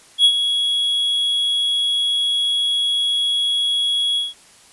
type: tone with ADSR envelope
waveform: triangle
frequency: 3338 Hz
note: G#7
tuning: 8 cents sharp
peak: -6 dBFS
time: 0.18-4.34 s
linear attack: 67 ms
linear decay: 68 ms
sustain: -9 dB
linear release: 170 ms
effects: white hiss -48 dBFS RMS until 4.72 s + resampled to 24000 Hz